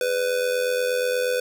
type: tone with amplitude modulation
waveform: square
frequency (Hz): 499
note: B4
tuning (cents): +18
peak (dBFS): -19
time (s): 0.01-1.4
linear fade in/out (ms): 2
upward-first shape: sine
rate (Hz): 88.4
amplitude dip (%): 60
effects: none